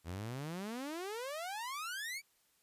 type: exponential sweep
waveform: sawtooth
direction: up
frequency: 80 to 2344 Hz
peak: -36 dBFS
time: 0.04-2.22 s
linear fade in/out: 50 ms
effects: white hiss -73 dBFS RMS until 2.62 s + resampled to 32000 Hz